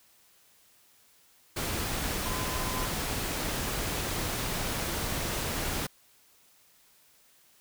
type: tone in noise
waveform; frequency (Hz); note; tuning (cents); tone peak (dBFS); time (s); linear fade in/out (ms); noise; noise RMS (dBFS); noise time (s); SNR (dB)
sine; 1020; C6; -44; -38; 2.25-2.87; 10; pink; -32; 1.56-5.87; -9
effects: white hiss -62 dBFS RMS until 7.6 s